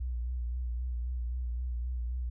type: tone with vibrato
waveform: sine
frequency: 60.8 Hz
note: B1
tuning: 26 cents flat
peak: -31 dBFS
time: 0-2.3 s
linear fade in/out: 10 ms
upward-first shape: sine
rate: 3.8 Hz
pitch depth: 53 cents each way
effects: none